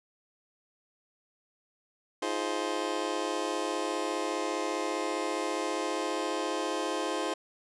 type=chord; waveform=25% pulse; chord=F minor seventh; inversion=third; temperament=just; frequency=314.3 / 349.2 / 419.1 / 523.8 Hz; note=Eb4 / F4 / Ab4 / C5; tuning=+18 / 0 / +16 / +2 cents; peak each=-32 dBFS; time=2.22-7.34 s; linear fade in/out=5 ms; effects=resampled to 22050 Hz